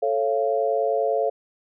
sine chord, A augmented, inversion none, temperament just, 440 / 550 / 687.5 Hz, A4 / C#5 / E#5, 0 / -14 / -27 cents, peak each -24 dBFS, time 0.02-1.3 s, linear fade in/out 10 ms, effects none

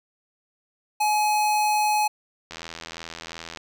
square tone, 845 Hz, G#5, 30 cents sharp, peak -20 dBFS, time 1-2.08 s, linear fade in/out 10 ms
click train, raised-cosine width 0.2 ms, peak -18 dBFS, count 89, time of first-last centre 2.51-3.573 s, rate 82.8 Hz
effects none

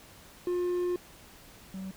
triangle tone pair in turn, 355.7 / 190.34 Hz, F4 / F#3, +32 / +49 cents, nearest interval major seventh, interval 1083 cents, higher first, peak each -25 / -34 dBFS, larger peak first, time 0.47-0.96 / 1.74-1.91 s, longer first, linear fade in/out 2 ms, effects pink hiss -53 dBFS RMS until 1.96 s

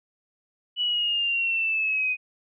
sine linear sweep, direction down, 2960 to 2489 Hz, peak -22 dBFS, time 0.76-2.17 s, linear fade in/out 50 ms, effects none

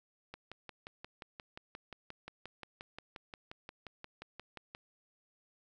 click train, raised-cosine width 0.3 ms, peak -29 dBFS, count 26, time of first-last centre 0.34-4.749 s, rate 5.67 Hz, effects none

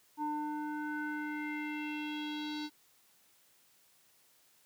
square tone with low-pass filter sweep, 300 Hz, D4, 37 cents sharp, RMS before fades -38 dBFS, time 0.17-2.7 s, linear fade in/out 50 ms, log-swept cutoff 880 to 4500 Hz, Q 4.5, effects white hiss -67 dBFS RMS until 4.65 s + high-pass 80 Hz 12 dB/octave

